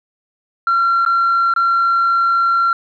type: tone with dropouts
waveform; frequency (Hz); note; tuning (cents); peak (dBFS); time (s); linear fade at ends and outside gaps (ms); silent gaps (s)
sine; 1368; F6; -36; -10; 0.67-2.73; 2; 1.051-1.062 / 1.538-1.562
effects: tanh soft clip ceiling -9 dBFS